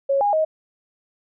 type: tone with pitch steps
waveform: sine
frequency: 551 / 818 / 629 Hz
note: C#5 / G#5 / D#5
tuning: -11 / -26 / +19 cents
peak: -16 dBFS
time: 0.09-0.45 s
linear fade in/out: 10 ms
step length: 120 ms
effects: none